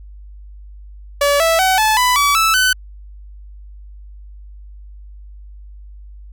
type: tone with pitch steps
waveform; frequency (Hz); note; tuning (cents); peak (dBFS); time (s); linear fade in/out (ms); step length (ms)
sawtooth; 572 / 657.1 / 754.8 / 867 / 995.9 / 1144 / 1314.1 / 1509.5; D5 / E5 / F#5 / A5 / B5 / D6 / E6 / F#6; -46 / -6 / +34 / -26 / +14 / -46 / -6 / +34; -8; 1.21-2.73; 5; 190
effects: added 50 Hz sine -34 dBFS peak until 6.32 s